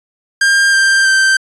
45% pulse tone with pitch steps, 1600 / 1580.7 / 1561.7 Hz, G6 / G6 / G6, +35 / +14 / -7 cents, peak -8 dBFS, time 0.41-1.37 s, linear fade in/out 5 ms, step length 320 ms, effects resampled to 22050 Hz

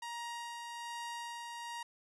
sawtooth tone with tremolo, 942 Hz, A#5, 18 cents sharp, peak -36 dBFS, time 0.02-1.83 s, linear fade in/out 5 ms, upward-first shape sine, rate 1.2 Hz, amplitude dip 30%, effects resampled to 24000 Hz

